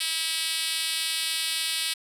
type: tone with high-pass filter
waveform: 5% pulse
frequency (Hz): 323.6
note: E4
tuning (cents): -32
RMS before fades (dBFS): -28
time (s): 0-1.94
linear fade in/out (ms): 10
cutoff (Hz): 3700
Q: 0.97
effects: resampled to 32000 Hz + 8-bit